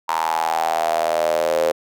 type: tone with high-pass filter sweep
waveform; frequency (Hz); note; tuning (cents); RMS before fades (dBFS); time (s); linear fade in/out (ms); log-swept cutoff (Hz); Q
square; 40.48; E1; -31; -20; 0.08-1.72; 10; 940 to 510; 8
effects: none